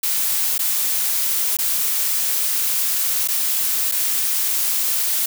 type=noise with dropouts; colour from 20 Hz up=blue; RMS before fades=-20 dBFS; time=0.03-5.26 s; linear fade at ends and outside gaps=5 ms; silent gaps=0.581-0.591 / 1.57-1.587 / 3.276-3.284 / 3.915-3.92 s; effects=none